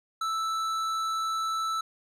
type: tone with tanh clipping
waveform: sine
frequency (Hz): 1318.5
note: E6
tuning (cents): 0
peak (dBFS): -29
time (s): 0.21-1.81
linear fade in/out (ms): 5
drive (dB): 13
effects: none